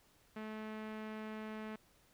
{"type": "tone with low-pass filter", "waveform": "sawtooth", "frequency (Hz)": 216.6, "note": "A3", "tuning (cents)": -27, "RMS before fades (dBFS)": -45, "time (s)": [0.36, 1.76], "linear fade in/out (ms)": 5, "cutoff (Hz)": 2300, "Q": 1.3, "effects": ["pink hiss -69 dBFS RMS until 2.13 s"]}